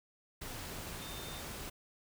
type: tone in noise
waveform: sine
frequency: 3617 Hz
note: A7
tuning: 47 cents sharp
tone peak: -50 dBFS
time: 1.01-1.41 s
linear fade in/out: 10 ms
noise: pink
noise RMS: -44 dBFS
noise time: 0.41-1.7 s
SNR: -9 dB
effects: none